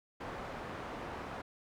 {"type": "low-pass noise", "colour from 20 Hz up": "white", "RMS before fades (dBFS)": -43, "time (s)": [0.2, 1.42], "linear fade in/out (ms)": 10, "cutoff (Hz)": 1100, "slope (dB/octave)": 12, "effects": []}